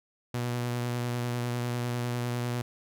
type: tone with vibrato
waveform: sawtooth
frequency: 121.3 Hz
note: B2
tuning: 31 cents flat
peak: -25 dBFS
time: 0.34-2.62 s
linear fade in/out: 5 ms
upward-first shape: sine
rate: 10 Hz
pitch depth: 17 cents each way
effects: none